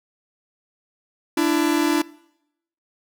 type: tone pair together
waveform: 45% pulse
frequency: 294.6 / 334 Hz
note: D4 / E4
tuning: +6 / +23 cents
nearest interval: major second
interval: 217 cents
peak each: -20 dBFS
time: 1.37-2.02 s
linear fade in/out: 5 ms
effects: noise-tail reverb RT60 0.8 s tail -22 dB re dry